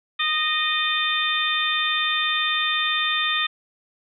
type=harmonic tone with a mistuned harmonic; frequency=618 Hz; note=D#5; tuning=12 cents flat; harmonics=2 / 3 / 4 / 5 / 6; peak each=-27 / -26 / -27 / -30 / -24 dBFS; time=0.19-3.47 s; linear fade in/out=10 ms; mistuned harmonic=6; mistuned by=-55 cents; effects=none